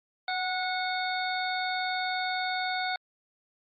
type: harmonic tone with a mistuned harmonic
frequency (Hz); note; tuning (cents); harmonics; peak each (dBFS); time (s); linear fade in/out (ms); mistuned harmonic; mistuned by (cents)
732; F#5; -19; 1 / 2 / 3 / 5 / 6; -31 / -34 / -36 / -38 / -39; 0.28-2.96; 2; 1; +23
effects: Opus 48 kbps